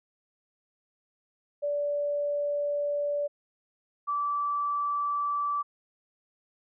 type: tone pair in turn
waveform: sine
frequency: 580 / 1160 Hz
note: D5 / D6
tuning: -22 / -22 cents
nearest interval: octave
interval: 1200 cents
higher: second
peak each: -26 dBFS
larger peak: neither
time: 1.62-3.28 / 4.07-5.63 s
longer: first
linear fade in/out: 20 ms
effects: none